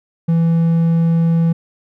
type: tone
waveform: triangle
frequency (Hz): 166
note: E3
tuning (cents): +12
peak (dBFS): -9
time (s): 0.28-1.53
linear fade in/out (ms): 10
effects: none